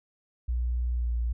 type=tone with pitch glide; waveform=sine; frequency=60.4 to 58.78 Hz; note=B1 to A#1; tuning=-38 to +15 cents; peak=-25 dBFS; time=0.48-1.33 s; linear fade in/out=10 ms; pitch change=-47 cents; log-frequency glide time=0.95-1.1 s; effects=none